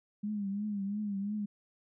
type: tone with vibrato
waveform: sine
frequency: 203.7 Hz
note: G#3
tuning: 33 cents flat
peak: -32 dBFS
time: 0.23-1.46 s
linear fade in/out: 10 ms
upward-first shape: triangle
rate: 2.9 Hz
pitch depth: 88 cents each way
effects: none